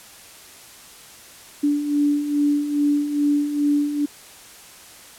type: beating tone pair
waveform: sine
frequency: 288.9 / 291.3 Hz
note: D4 / D4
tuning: -28 / -14 cents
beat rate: 2.4 Hz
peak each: -25 / -18 dBFS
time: 1.63-4.06 s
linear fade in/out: 10 ms
effects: white hiss -44 dBFS RMS until 5.18 s + low-pass 12000 Hz 12 dB/octave